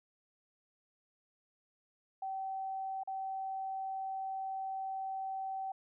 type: tone with dropouts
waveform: sine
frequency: 769 Hz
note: G5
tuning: 33 cents flat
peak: -36 dBFS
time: 2.22-5.72 s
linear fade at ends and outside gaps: 5 ms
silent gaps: 3.035-3.074 s
effects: none